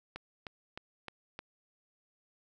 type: click train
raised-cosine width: 0.3 ms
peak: -25 dBFS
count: 5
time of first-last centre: 0.16-1.391 s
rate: 3.25 Hz
effects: none